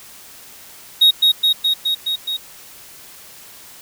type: tone with echo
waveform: triangle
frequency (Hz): 3765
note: A#7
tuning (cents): +16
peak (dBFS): -6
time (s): 1.01-1.11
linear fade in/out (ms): 10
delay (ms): 210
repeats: 6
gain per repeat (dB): -2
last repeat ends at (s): 2.37
effects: white hiss -41 dBFS RMS until 3.81 s